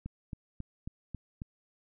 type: click train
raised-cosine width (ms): 5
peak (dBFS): -26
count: 6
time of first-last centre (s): 0.06-1.419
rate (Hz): 3.68
effects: none